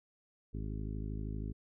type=harmonic tone with a mistuned harmonic; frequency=52.7 Hz; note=G#1; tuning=26 cents sharp; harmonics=1 / 2 / 3 / 4 / 5 / 6 / 7 / 8; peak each=-39 / -42 / -46 / -47 / -48 / -52 / -56 / -55 dBFS; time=0.53-1.53 s; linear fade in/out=20 ms; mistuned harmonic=8; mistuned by=-31 cents; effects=none